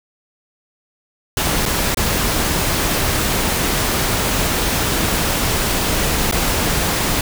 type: noise with dropouts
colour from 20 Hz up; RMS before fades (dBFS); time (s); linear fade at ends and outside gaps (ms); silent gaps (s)
pink; -18; 1.37-7.21; 2; 1.655-1.66 / 1.946-1.971 / 6.313-6.323
effects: none